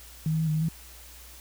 sine tone with pitch steps, 157.2 / 158.8 / 160.7 / 154.1 / 156.8 / 162.3 Hz, D#3 / D#3 / E3 / D#3 / D#3 / E3, +18 / +36 / -44 / -16 / +14 / -27 cents, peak -23 dBFS, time 0.26-0.686 s, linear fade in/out 2 ms, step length 71 ms, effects added 60 Hz sine -49 dBFS peak until 1.4 s + white hiss -49 dBFS RMS until 1.4 s

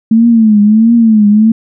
sine tone with vibrato, 220 Hz, A3, in tune, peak -3 dBFS, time 0.11-1.52 s, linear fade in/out 5 ms, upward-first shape triangle, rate 1.5 Hz, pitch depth 130 cents each way, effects none

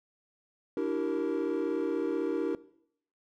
triangle chord, E half-diminished seventh, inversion third, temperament equal with one note detuned, 293.7 / 329.6 / 384.8 / 466.2 Hz, D4 / E4 / G4 / Bb4, 0 / 0 / -32 / 0 cents, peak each -31 dBFS, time 0.77-2.55 s, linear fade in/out 2 ms, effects noise-tail reverb RT60 0.7 s tail -20 dB re dry + tanh soft clip ceiling -20 dBFS

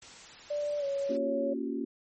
white noise, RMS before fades -49 dBFS, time 0.02-1.17 s, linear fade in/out 2 ms
sine tone with pitch glide, 587 to 556.6 Hz, D5 to C#5, -1 to +7 cents, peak -29 dBFS, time 0.5-1.54 s, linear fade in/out 10 ms, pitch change -92 cents, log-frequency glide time 0.79-0.85 s
sine chord, G half-diminished seventh, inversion first, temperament equal with one note detuned, 233.1 / 277.2 / 349.2 / 383.7 Hz, Bb3 / Db4 / F4 / G4, 0 / 0 / 0 / -37 cents, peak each -36 / -34 / -38 / -39 dBFS, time 1.09-1.85 s, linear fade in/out 10 ms
effects MP3 32 kbps

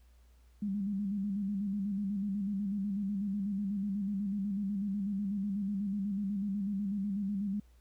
sine tone with vibrato, 200.1 Hz, G3, 36 cents sharp, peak -31 dBFS, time 0.62-7.6 s, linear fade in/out 5 ms, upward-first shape square, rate 8.1 Hz, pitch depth 58 cents each way, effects added 60 Hz sine -58 dBFS peak until 7.8 s + pink hiss -72 dBFS RMS until 7.8 s

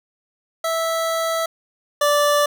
25% pulse tone pair in turn, 656 / 584.4 Hz, E5 / D5, -9 / -9 cents, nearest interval major second, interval 200 cents, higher first, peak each -16 / -11 dBFS, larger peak second, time 0.64-1.46 / 2.01-2.46 s, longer first, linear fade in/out 5 ms, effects none

